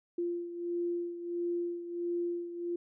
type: beating tone pair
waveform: sine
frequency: 346.2 / 347.7 Hz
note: F4 / F4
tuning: -15 / -8 cents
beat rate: 1.5 Hz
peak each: -33 / -39 dBFS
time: 0.18-2.76 s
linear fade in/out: 5 ms
effects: none